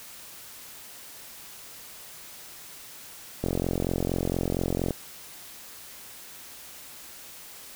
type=click train; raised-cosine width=2 ms; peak=-13 dBFS; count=66; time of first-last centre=3.44-4.907 s; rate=44.3 Hz; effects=white hiss -45 dBFS RMS until 7.75 s